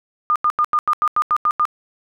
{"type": "tone bursts", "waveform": "sine", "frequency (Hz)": 1214, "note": "D#6", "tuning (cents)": -43, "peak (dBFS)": -13, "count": 10, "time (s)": [0.3, 1.653], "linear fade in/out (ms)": 0, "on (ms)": 57, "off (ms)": 87, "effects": []}